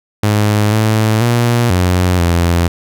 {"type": "tone with pitch steps", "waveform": "sawtooth", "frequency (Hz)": [104.9, 109.2, 119.2, 90.4, 85.8], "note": ["G#2", "A2", "A#2", "F#2", "F2"], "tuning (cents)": [18, -13, 39, -40, -30], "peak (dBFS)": -6, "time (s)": [0.23, 2.68], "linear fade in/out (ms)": 5, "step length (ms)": 490, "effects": []}